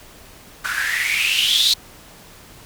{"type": "noise with band-pass filter sweep", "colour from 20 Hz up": "blue", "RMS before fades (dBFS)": -19, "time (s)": [0.64, 1.74], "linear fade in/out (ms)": 10, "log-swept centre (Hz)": [1400, 4100], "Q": 8.9, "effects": ["pink hiss -44 dBFS RMS until 2.65 s"]}